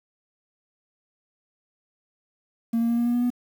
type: tone with pitch steps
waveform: triangle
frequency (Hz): 230 / 232.4 / 234.8 / 237.3 / 239.8 / 242.3 / 244.8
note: A#3 / A#3 / A#3 / A#3 / A#3 / B3 / B3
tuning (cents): -23 / -5 / +13 / +31 / +49 / -33 / -15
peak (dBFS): -17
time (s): 2.73-3.304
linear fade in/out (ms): 10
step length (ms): 82
effects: tanh soft clip ceiling -15 dBFS + 8-bit